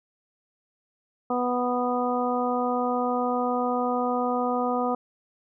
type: harmonic tone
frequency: 246.9 Hz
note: B3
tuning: in tune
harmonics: 1 / 2 / 3 / 4 / 5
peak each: -28 / -28 / -28 / -33 / -31 dBFS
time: 1.3-4.95 s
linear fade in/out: 5 ms
effects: none